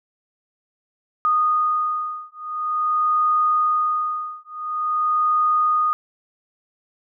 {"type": "beating tone pair", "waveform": "sine", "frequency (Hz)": [1234, 1234.47], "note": ["D#6", "D#6"], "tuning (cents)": [-15, -14], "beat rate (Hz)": 0.47, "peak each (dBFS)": -21, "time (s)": [1.25, 5.93], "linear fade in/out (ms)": 0, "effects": []}